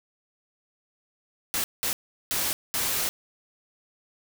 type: noise bursts at uneven times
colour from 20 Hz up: white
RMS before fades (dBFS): -27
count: 4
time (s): 1.54-1.64 / 1.83-1.93 / 2.31-2.53 / 2.74-3.09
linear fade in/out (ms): 0
effects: none